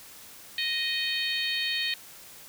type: harmonic tone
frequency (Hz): 622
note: D#5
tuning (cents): -1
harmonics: 3 / 4 / 5 / 6 / 7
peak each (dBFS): -33 / -33 / -33 / -33 / -33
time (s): 0.58-1.94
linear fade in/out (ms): 2
effects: white hiss -48 dBFS RMS until 2.48 s